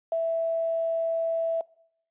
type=tone with quantisation; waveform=sine; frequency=659.3 Hz; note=E5; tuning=in tune; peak=-23 dBFS; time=0.12-1.61 s; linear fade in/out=2 ms; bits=8; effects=noise-tail reverb RT60 0.7 s tail -24 dB re dry + resampled to 8000 Hz